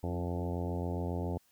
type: harmonic tone with a mistuned harmonic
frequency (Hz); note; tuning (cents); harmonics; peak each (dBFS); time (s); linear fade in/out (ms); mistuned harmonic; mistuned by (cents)
87.31; F2; 0; 1 / 2 / 3 / 4 / 5 / 6 / 7 / 8 / 9 / 10; -35 / -39 / -41 / -43 / -43 / -45 / -47 / -47 / -49 / -49; 0.03-1.38; 5; 3; +24
effects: white hiss -69 dBFS RMS until 1.51 s